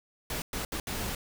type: noise bursts at uneven times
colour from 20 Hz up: pink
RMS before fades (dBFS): -34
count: 4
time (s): 0.3-0.42 / 0.53-0.65 / 0.72-0.8 / 0.87-1.15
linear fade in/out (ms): 2
effects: none